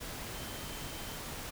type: tone in noise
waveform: sine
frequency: 3100 Hz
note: G7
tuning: 20 cents flat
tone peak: -52 dBFS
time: 0.33-1.18 s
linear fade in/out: 20 ms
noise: pink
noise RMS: -42 dBFS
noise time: 0-1.51 s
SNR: -13 dB
effects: none